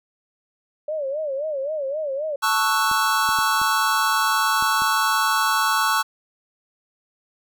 sine tone with vibrato, 580 Hz, D5, 22 cents flat, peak -23 dBFS, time 0.88-2.36 s, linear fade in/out 5 ms, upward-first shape sine, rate 3.8 Hz, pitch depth 150 cents each way
square chord, F# minor seventh, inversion first, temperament equal, 880 / 1108.7 / 1318.5 / 1480 Hz, A5 / C#6 / E6 / F#6, 0 / 0 / 0 / 0 cents, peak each -25 / -23 / -25 / -25 dBFS, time 2.42-6.03 s, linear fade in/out 20 ms
clicks, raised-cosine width 3 ms, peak -25 dBFS, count 6, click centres 2.914 / 3.29 / 3.388 / 3.616 / 4.625 / 4.82 s
effects none

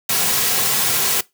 white noise with comb filter, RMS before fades -18 dBFS, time 0.09-1.21 s, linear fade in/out 5 ms, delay 3.3 ms, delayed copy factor -0.5, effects noise-tail reverb RT60 0.2 s tail -21 dB re dry + high-pass 100 Hz 12 dB/octave

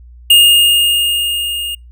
square tone with level ramp, 2836 Hz, F7, 26 cents sharp, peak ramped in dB -4 to -20 dBFS, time 0.3-1.75 s, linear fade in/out 5 ms, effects noise-tail reverb RT60 0.2 s tail -26 dB re dry + added 60 Hz sine -35 dBFS peak until 1.91 s

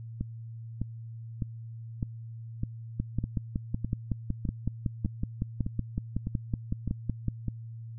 two click trains, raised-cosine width 5 ms, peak -16 / -18 dBFS, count 24 / 13, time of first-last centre 3-7.283 / 0.21-7.483 s, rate 5.37 / 1.65 Hz, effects added 114 Hz sine -39 dBFS peak until 7.98 s

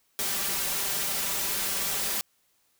white noise with comb filter, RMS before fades -29 dBFS, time 0.19-2.21 s, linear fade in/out 0 ms, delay 5.1 ms, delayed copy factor +0.55, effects white hiss -69 dBFS RMS until 2.79 s

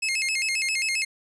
sawtooth tone with vibrato, 2349 Hz, D7, in tune, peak -20 dBFS, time 0.02-1.05 s, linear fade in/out 10 ms, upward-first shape square, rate 7.5 Hz, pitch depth 170 cents each way, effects resampled to 24000 Hz

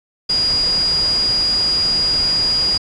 sine tone in noise, 4868 Hz, D#8, 39 cents flat, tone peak -14 dBFS, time 0.29-2.78 s, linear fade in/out 10 ms, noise pink, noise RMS -28 dBFS, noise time 0.29-2.78 s, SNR +11 dB, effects resampled to 22050 Hz

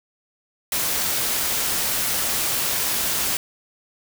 white noise, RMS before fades -23 dBFS, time 0.72-3.37 s, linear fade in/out 2 ms, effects none

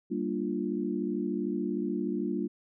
sine chord, G minor seventh, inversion none, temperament equal with one note detuned, 196 / 233.1 / 295.9 / 349.2 Hz, G3 / Bb3 / D4 / F4, 0 / 0 / +13 / 0 cents, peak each -34 dBFS, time 0.1-2.48 s, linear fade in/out 20 ms, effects none

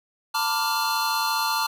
square tone cluster, 896 / 987 / 1168 / 1405 / 4180 Hz, A5 / B5 / D6 / F6 / C8, +31 / -1 / -10 / +10 / -2 cents, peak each -27 / -33 / -29 / -31 / -30 dBFS, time 0.34-1.67 s, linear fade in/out 10 ms, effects 9-bit

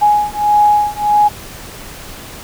sine beating tone pair, 833 / 834.6 Hz, G#5 / G#5, +5 / +8 cents, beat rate 1.6 Hz, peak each -12 dBFS, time 0.01-1.29 s, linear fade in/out 20 ms, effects pink hiss -32 dBFS RMS until 2.43 s

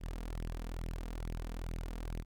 sawtooth tone with flanger, 41.15 Hz, E1, 2 cents flat, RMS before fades -40 dBFS, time 0-2.25 s, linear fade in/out 50 ms, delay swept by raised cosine 0.35 to 4.35 ms, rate 2.3 Hz, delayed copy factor +0.65, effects none

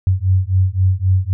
sine beating tone pair, 92 / 95.8 Hz, F#2 / G2, -9 / -39 cents, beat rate 3.8 Hz, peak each -15 dBFS, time 0.07-1.33 s, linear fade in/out 0 ms, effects none

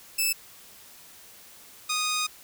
10% pulse tone pair in turn, 2628 / 1240.3 Hz, E7 / D#6, -6 / -6 cents, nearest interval octave + minor second, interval 1300 cents, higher first, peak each -14 / -17 dBFS, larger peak first, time 0.18-0.33 / 1.89-2.27 s, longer second, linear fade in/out 10 ms, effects white hiss -50 dBFS RMS until 2.43 s

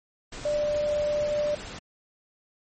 sine tone in noise, 593 Hz, D5, 17 cents sharp, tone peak -23 dBFS, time 0.45-1.55 s, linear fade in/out 5 ms, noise pink, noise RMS -39 dBFS, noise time 0.32-1.79 s, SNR +13 dB, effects MP3 32 kbps

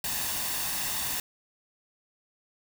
white noise with comb filter, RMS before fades -31 dBFS, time 0.04-1.2 s, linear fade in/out 2 ms, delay 1.1 ms, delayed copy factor +0.5, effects none

